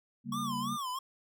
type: chord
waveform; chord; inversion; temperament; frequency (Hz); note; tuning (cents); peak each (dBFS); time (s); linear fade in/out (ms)
sine; G diminished; second; equal; 138.59 / 196 / 233.1; Db3 / G3 / Bb3; 0 / 0 / 0; -42 / -40 / -37; 0.24-0.78; 50
type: tone with vibrato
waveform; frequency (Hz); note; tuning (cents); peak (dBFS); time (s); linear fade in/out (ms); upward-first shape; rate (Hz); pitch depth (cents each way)
square; 1100; C#6; -14; -35; 0.32-0.99; 5; sine; 3; 170
effects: none